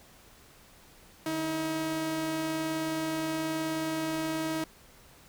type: tone pair together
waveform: sawtooth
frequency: 150 / 318.9 Hz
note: D3 / D#4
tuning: +37 / +43 cents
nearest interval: octave + minor second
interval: 1306 cents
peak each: -37 / -26 dBFS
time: 1.26-4.64 s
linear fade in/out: 2 ms
effects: pink hiss -56 dBFS RMS until 5.28 s